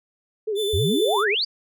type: tone with vibrato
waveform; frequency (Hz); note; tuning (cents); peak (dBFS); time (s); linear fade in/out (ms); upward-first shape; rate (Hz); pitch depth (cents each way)
sine; 415.3; G#4; 0; -22; 0.47-1.35; 10; sine; 9.4; 100
type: tone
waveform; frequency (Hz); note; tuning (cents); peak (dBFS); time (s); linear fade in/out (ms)
45% pulse; 3520; A7; 0; -27; 0.55-1.25; 50
type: exponential sweep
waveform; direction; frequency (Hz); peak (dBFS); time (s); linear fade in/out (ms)
sine; up; 73.4 to 4978; -20; 0.73-1.45; 10
effects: none